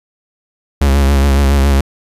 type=tone with vibrato; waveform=45% pulse; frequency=69.3 Hz; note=C#2; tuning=in tune; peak=-8 dBFS; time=0.81-1.81 s; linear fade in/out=5 ms; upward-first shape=sine; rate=7.2 Hz; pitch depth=49 cents each way; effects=resampled to 32000 Hz